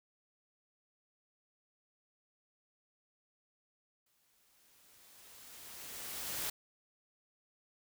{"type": "noise with exponential growth", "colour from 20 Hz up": "white", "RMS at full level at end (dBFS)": -37, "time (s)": [4.06, 6.5], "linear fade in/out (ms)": 5, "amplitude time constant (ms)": 530, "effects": []}